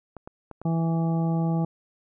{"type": "clicks", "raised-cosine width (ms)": 1, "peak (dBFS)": -25, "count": 4, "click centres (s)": [0.167, 0.275, 0.513, 0.616]}
{"type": "harmonic tone", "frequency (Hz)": 164.81, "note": "E3", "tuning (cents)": 0, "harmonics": [1, 2, 3, 4, 5, 7], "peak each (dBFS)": [-22, -32, -38, -37, -35, -45], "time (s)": [0.65, 1.65], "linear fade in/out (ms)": 5}
{"effects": []}